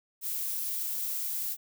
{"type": "noise", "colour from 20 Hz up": "violet", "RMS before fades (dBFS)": -33, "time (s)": [0.21, 1.57], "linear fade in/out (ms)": 50, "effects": []}